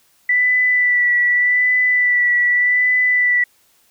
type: tone with vibrato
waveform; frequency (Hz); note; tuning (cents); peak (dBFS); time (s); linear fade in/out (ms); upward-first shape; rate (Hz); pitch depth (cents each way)
sine; 1974; B6; -1; -12; 0.29-3.44; 5; sine; 0.84; 22
effects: white hiss -57 dBFS RMS until 3.9 s